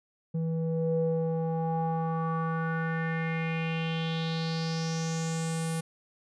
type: tone with low-pass filter sweep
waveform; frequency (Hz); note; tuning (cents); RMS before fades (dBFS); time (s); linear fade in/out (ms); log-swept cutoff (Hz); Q
square; 163; E3; -19; -30; 0.34-5.81; 10; 330 to 10000; 4.5
effects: none